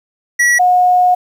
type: tone pair in turn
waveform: square / sine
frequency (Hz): 1933 / 724.1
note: B6 / F#5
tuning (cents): -38 / -38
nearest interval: octave + perfect fourth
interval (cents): 1700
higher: first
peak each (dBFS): -9 / -7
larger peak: second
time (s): 0.39-0.59 / 0.59-1.15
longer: second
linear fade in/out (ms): 10
effects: low-pass 10000 Hz 12 dB/octave + 7-bit